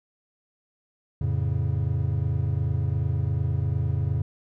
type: chord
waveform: triangle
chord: F augmented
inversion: none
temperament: equal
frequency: 87.31 / 110 / 138.59 Hz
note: F2 / A2 / C#3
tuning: 0 / 0 / 0 cents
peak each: -25 dBFS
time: 1.21-4.22 s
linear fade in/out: 5 ms
effects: none